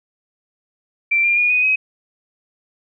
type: tone with pitch steps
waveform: sine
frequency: 2349 / 2394 / 2440 / 2487 / 2535 Hz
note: D7 / D7 / D#7 / D#7 / D#7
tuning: 0 / +33 / -34 / -1 / +32 cents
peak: -13 dBFS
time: 1.11-1.76 s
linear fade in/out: 10 ms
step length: 130 ms
effects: none